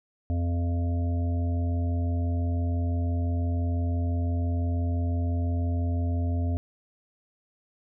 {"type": "harmonic tone", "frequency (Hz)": 85.9, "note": "F2", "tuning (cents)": -28, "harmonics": [1, 3, 5, 7, 8], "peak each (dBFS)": [-24, -33, -45, -43, -42], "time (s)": [0.3, 6.57], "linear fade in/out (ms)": 0, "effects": []}